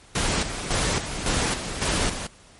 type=noise with tremolo; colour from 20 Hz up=pink; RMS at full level=-23 dBFS; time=0.15-2.27 s; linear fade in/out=5 ms; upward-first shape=square; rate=1.8 Hz; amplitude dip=60%; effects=pink hiss -51 dBFS RMS until 2.59 s + MP3 48 kbps